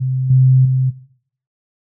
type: tone with level steps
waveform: sine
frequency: 130.1 Hz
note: C3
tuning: 9 cents flat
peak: -15 / -7 / -12 dBFS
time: 0-0.91 s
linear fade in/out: 20 ms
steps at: 0.3 / 0.65 s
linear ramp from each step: 5 ms
effects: noise-tail reverb RT60 0.6 s tail -17 dB re dry